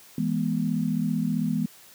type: chord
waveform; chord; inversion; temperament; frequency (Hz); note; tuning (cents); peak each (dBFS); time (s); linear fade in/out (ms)
sine; E major; none; equal with one note detuned; 164.81 / 207.7 / 243.1; E3 / G#3 / B3; 0 / 0 / -27; -27; 0.18-1.66; 2
effects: white hiss -51 dBFS RMS until 1.94 s + high-pass 100 Hz 12 dB/octave